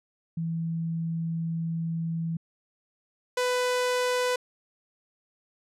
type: tone pair in turn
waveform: sine / sawtooth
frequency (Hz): 164.9 / 498.2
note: E3 / B4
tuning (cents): +1 / +15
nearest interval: octave + perfect fifth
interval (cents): 1914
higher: second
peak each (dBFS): -27 / -20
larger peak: second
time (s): 0.37-2.37 / 3.37-4.36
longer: first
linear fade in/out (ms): 5
effects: low-pass 10000 Hz 12 dB/octave